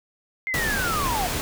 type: linear sweep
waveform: sine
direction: down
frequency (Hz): 2123 to 686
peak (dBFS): -24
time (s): 0.47-1.27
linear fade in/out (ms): 0
type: noise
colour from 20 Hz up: pink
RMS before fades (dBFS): -27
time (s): 0.54-1.41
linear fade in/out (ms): 0
effects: none